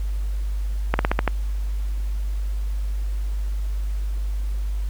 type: slowing click train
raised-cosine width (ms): 0.5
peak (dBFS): -4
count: 6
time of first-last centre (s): 0.94-1.277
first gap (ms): 51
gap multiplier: 1.14
effects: added 50 Hz sine -22 dBFS peak until 4.89 s + pink hiss -48 dBFS RMS until 4.89 s